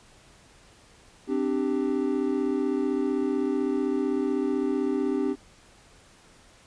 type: chord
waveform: triangle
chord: C suspended second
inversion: none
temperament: equal with one note detuned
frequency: 261.6 / 297.4 / 392 Hz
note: C4 / D4 / G4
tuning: 0 / +22 / 0 cents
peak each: -26 dBFS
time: 1.27-5.36 s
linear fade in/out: 50 ms
effects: pink hiss -55 dBFS RMS until 6.66 s + resampled to 22050 Hz